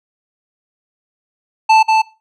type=tone with echo; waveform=square; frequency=880 Hz; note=A5; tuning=in tune; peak=-7 dBFS; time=1.69-1.83 s; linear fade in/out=10 ms; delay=190 ms; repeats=1; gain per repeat=-3 dB; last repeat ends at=2.02 s; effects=noise-tail reverb RT60 0.3 s tail -20 dB re dry + low-pass 4000 Hz 12 dB/octave